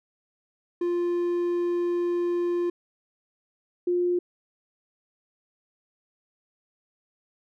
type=tone pair in turn; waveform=triangle / sine; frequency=349.2 / 354.1 Hz; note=F4 / F4; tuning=0 / +24 cents; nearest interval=unison; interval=24 cents; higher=second; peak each=-21 dBFS; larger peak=neither; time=0.81-2.7 / 3.87-4.19 s; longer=first; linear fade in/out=5 ms; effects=none